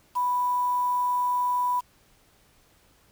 sine tone with quantisation, 987.8 Hz, B5, in tune, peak -22 dBFS, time 0.15-1.81 s, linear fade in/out 20 ms, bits 7, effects pink hiss -61 dBFS RMS until 3.11 s

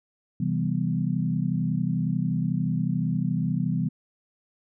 sine chord, C major seventh, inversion none, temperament equal, 130.81 / 164.81 / 196 / 246.9 Hz, C3 / E3 / G3 / B3, 0 / 0 / 0 / 0 cents, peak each -29 / -26 / -29 / -31 dBFS, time 0.4-3.89 s, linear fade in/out 5 ms, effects none

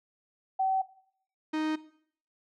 sine / 45% pulse tone pair in turn, 764 / 311 Hz, G5 / D#4, -45 / -1 cents, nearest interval octave + major third, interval 1556 cents, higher first, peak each -24 / -28 dBFS, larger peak first, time 0.59-0.82 / 1.53-1.76 s, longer neither, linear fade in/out 10 ms, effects noise-tail reverb RT60 0.6 s tail -17 dB re dry + low-pass 4000 Hz 12 dB/octave

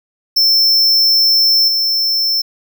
square tone with level steps, 5340 Hz, E8, 22 cents sharp, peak -9 / -13 dBFS, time 0.36-2.42 s, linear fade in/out 10 ms, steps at 1.68 s, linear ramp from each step 2 ms, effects none

